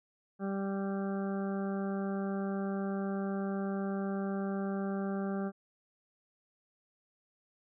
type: harmonic tone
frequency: 196 Hz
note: G3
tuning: in tune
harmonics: 1 / 2 / 3 / 4 / 6 / 7 / 8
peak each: -33 / -39 / -43 / -45 / -49 / -50 / -51 dBFS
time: 0.39-5.52 s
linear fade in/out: 50 ms
effects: none